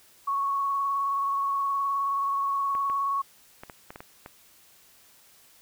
sine tone with vibrato, 1108.7 Hz, C#6, in tune, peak -24 dBFS, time 0.27-3.22 s, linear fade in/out 10 ms, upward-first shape triangle, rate 19 Hz, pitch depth 24 cents each way
clicks, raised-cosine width 0.5 ms, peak -25 dBFS, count 8, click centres 2.751 / 2.899 / 3.635 / 3.698 / 3.905 / 3.959 / 4.005 / 4.261 s
effects white hiss -57 dBFS RMS until 5.61 s

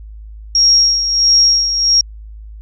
sine tone with tremolo, 5588 Hz, F8, in tune, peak -6 dBFS, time 0.55-2.01 s, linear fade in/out 2 ms, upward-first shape sine, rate 1.5 Hz, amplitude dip 60%, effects added 53 Hz sine -30 dBFS peak until 2.61 s

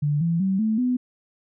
sine tone with pitch steps, 146.83 / 167.69 / 191.52 / 218.7 / 249.8 Hz, D3 / E3 / G3 / A3 / B3, 0 / +30 / -40 / -10 / +20 cents, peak -19 dBFS, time 0.02-0.97 s, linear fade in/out 10 ms, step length 190 ms, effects none

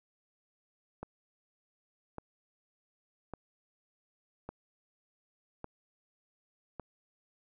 click train, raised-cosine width 1 ms, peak -26 dBFS, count 6, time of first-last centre 1.03-6.797 s, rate 0.867 Hz, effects none

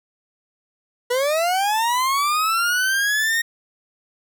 40% pulse linear sweep, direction up, 479.3 to 1864.7 Hz, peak -17 dBFS, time 1.1-3.42 s, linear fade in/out 10 ms, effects none

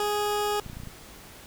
20% pulse tone, 415.3 Hz, G#4, in tune, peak -20 dBFS, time 0-0.6 s, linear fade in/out 2 ms
clicks, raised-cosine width 5 ms, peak -27 dBFS, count 7, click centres 0.663 / 0.699 / 0.732 / 0.77 / 0.801 / 0.835 / 0.873 s
effects pink hiss -47 dBFS RMS until 1.46 s

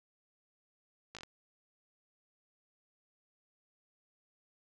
slowing click train, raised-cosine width 0.2 ms, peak -28 dBFS, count 5, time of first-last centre 1.15-1.234 s, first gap 17 ms, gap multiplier 1.14, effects none

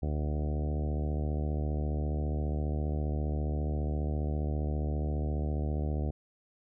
harmonic tone with a mistuned harmonic, 74.8 Hz, D2, 32 cents sharp, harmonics 1 / 2 / 3 / 4 / 5 / 6 / 7 / 8 / 9 / 10, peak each -30 / -36 / -40 / -42 / -44 / -46 / -47 / -48 / -49 / -50 dBFS, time 0.02-6.11 s, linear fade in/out 10 ms, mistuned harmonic 1, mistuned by -16 cents, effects none

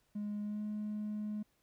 triangle tone with pitch glide, 207.7 to 211 Hz, G#3 to G#3, 0 to +28 cents, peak -33 dBFS, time 0.15-1.43 s, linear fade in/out 10 ms, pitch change +28 cents, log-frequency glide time 0.42-0.62 s, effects tanh soft clip ceiling -32 dBFS + pink hiss -75 dBFS RMS until 1.62 s

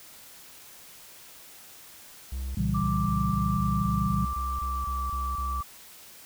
triangle tone bursts, 65.41 Hz, C2, in tune, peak -28 dBFS, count 13, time 2.32-5.61 s, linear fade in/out 5 ms, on 230 ms, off 25 ms
sine chord, A# diminished seventh, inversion none, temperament equal with one note detuned, 116.54 / 139.96 / 164.81 / 196 Hz, A#2 / C#3 / E3 / G3, 0 / +17 / 0 / 0 cents, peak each -31 / -33 / -30 / -28 dBFS, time 2.57-4.25 s, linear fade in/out 5 ms
sine tone with pitch glide, 1175 to 1162.2 Hz, D6 to D6, +1 to -18 cents, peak -30 dBFS, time 2.74-5.63 s, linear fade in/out 10 ms, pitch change -19 cents, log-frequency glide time 4.55-4.89 s
effects white hiss -49 dBFS RMS until 6.25 s

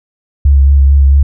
sine tone with vibrato, 69.3 Hz, C#2, in tune, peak -3 dBFS, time 0.45-1.23 s, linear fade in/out 5 ms, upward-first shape sine, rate 4.5 Hz, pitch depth 28 cents each way, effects none

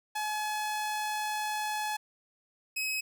sawtooth tone pair in turn, 850 / 2552 Hz, G#5 / D#7, +40 / +43 cents, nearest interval octave + perfect fifth, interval 1903 cents, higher second, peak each -27 dBFS, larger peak neither, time 0.15-1.97 / 2.76-3.01 s, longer first, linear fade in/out 10 ms, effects none

